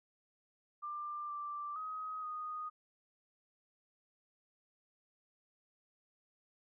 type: tone with pitch steps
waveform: sine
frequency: 1189 / 1176 / 1262 / 1239 Hz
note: D6 / D6 / D#6 / D#6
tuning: +21 / +2 / +24 / -8 cents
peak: -39 dBFS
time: 0.82-2.7 s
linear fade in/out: 20 ms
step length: 470 ms
effects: none